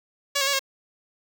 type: tone with pitch steps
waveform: 5% pulse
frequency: 565 / 543 / 562 / 542 Hz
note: C#5 / C#5 / C#5 / C#5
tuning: +33 / -36 / +24 / -39 cents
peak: -10 dBFS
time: 0.35-0.594 s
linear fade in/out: 10 ms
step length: 61 ms
effects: none